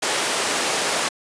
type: high-pass noise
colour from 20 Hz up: pink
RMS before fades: -22 dBFS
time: 0.02-1.09 s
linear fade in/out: 10 ms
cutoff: 430 Hz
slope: 12 dB/octave
effects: resampled to 22050 Hz